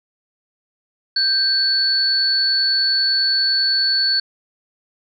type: tone pair together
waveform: sine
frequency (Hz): 1568 / 4435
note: G6 / C#8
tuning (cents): 0 / 0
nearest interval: octave + tritone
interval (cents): 1800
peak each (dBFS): -24 / -15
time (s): 1.16-4.2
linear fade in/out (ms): 5
effects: none